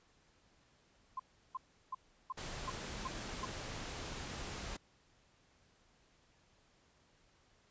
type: tone bursts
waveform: sine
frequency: 1043 Hz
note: C6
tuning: 6 cents flat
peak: -37 dBFS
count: 7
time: 1.17-3.452 s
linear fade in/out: 5 ms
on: 26 ms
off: 350 ms
type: noise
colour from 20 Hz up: pink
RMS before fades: -44 dBFS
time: 2.37-4.77 s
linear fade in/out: 10 ms
effects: pink hiss -70 dBFS RMS until 7.7 s + resampled to 16000 Hz